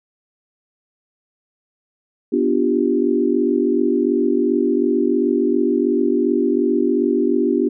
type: chord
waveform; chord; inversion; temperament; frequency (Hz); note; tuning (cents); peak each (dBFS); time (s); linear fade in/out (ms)
sine; G dominant seventh; first; equal; 246.9 / 293.7 / 349.2 / 392; B3 / D4 / F4 / G4; 0 / 0 / 0 / 0; -20; 2.32-7.69; 10
effects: none